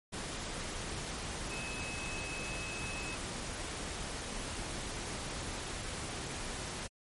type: tone in noise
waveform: sine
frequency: 2578 Hz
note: E7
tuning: 39 cents flat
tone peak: -42 dBFS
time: 1.5-3.16 s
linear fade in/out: 20 ms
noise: pink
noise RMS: -40 dBFS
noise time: 0.12-6.88 s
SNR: -5 dB
effects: MP3 48 kbps